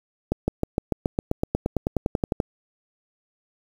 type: accelerating click train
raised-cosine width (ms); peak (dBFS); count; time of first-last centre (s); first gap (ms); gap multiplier
2; -8; 19; 0.32-2.402; 160; 0.96
effects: 7-bit